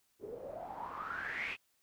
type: noise with low-pass filter sweep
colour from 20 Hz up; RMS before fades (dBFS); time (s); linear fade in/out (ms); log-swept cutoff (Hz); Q
white; -42; 0.19-1.57; 50; 390 to 2600; 9.9
effects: white hiss -75 dBFS RMS until 1.82 s